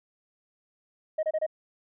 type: tone bursts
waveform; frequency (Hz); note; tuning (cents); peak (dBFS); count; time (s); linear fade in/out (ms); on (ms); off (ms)
sine; 626; D#5; +10; -22; 4; 1.18-1.465; 10; 51; 27
effects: tanh soft clip ceiling -22 dBFS